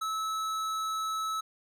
sine tone with tanh clipping, 1300 Hz, E6, 24 cents flat, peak -32 dBFS, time 0.01-1.41 s, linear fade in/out 10 ms, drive 17 dB, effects none

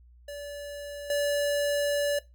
square tone with level steps, 577 Hz, D5, 31 cents flat, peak -37 / -25 dBFS, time 0.28-2.19 s, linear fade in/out 5 ms, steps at 1.1 s, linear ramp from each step 2 ms, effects noise-tail reverb RT60 0.2 s tail -18 dB re dry + added 60 Hz sine -52 dBFS peak until 2.34 s

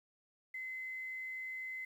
sine tone with quantisation, 2048 Hz, C7, 38 cents flat, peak -40 dBFS, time 0.54-1.85 s, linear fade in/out 5 ms, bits 11, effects none

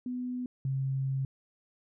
sine tone pair in turn, 249.2 / 134.39 Hz, B3 / C3, +16 / +47 cents, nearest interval major seventh, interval 1069 cents, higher first, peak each -32 / -28 dBFS, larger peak second, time 0.06-0.46 / 0.65-1.25 s, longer second, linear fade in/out 2 ms, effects none

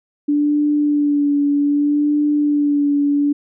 sine tone with vibrato, 291.1 Hz, D4, 15 cents flat, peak -13 dBFS, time 0.28-3.33 s, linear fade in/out 10 ms, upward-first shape sine, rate 0.64 Hz, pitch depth 26 cents each way, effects none

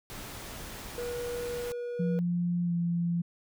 pink noise, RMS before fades -42 dBFS, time 0.1-1.72 s, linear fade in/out 0 ms
triangle tone, 482.4 Hz, B4, 41 cents flat, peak -31 dBFS, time 0.98-2.19 s, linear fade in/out 0 ms
sine tone with pitch glide, 174.61 to 171.51 Hz, F3 to F3, 0 to -31 cents, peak -26 dBFS, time 1.99-3.22 s, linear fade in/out 10 ms, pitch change -31 cents, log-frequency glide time 2.64-2.73 s
effects none

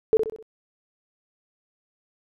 sine tone with echo, 440 Hz, A4, in tune, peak -13 dBFS, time 0.13-0.17 s, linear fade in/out 0 ms, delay 64 ms, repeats 4, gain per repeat -7 dB, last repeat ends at 0.426 s, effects none

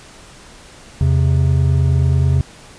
triangle tone pair together, 83.88 / 133.3 Hz, E2 / C3, +31 / +33 cents, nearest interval minor sixth, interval 802 cents, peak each -12 dBFS, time 1.01-2.41 s, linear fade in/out 0 ms, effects pink hiss -41 dBFS RMS until 2.78 s + resampled to 22050 Hz

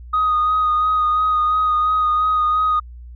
sine tone with vibrato, 1244.5 Hz, D#6, in tune, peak -13 dBFS, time 0.13-2.8 s, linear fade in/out 10 ms, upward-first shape sine, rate 2.9 Hz, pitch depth 20 cents each way, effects tanh soft clip ceiling -11 dBFS + added 60 Hz sine -34 dBFS peak until 3.15 s

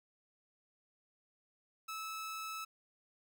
sawtooth tone, 1304 Hz, E6, 19 cents flat, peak -37 dBFS, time 1.88-2.65 s, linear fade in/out 10 ms, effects none

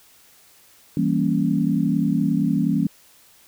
sine chord, E diminished seventh, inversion none, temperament equal, 164.81 / 196 / 233.1 / 277.2 Hz, E3 / G3 / Bb3 / Db4, 0 / 0 / 0 / 0 cents, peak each -23 dBFS, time 0.97-2.87 s, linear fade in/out 2 ms, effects white hiss -53 dBFS RMS until 3.47 s

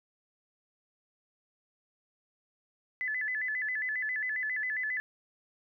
sine tone with vibrato, 1864.7 Hz, A#6, in tune, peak -30 dBFS, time 3.01-5 s, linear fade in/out 0 ms, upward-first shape square, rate 7.4 Hz, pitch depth 130 cents each way, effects none

